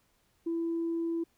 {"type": "tone", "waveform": "sine", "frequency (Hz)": 333.3, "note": "E4", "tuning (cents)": 19, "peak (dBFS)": -28, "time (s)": [0.46, 1.24], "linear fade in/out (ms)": 10, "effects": ["tanh soft clip ceiling -25 dBFS", "pink hiss -71 dBFS RMS until 1.37 s"]}